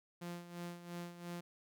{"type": "tone with tremolo", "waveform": "sawtooth", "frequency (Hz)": 173.7, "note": "F3", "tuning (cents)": -9, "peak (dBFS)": -38, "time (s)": [0.21, 1.41], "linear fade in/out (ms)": 10, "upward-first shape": "sine", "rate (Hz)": 2.9, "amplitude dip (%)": 70, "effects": []}